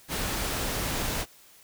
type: noise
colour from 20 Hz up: pink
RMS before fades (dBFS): -30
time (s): 0.08-1.26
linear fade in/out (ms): 50
effects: white hiss -55 dBFS RMS until 1.63 s